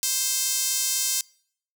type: tone with high-pass filter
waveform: sawtooth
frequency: 524 Hz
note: C5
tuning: 2 cents sharp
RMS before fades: -25 dBFS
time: 0.03-1.21 s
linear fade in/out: 0 ms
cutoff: 6100 Hz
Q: 1.2
effects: noise-tail reverb RT60 0.6 s tail -25 dB re dry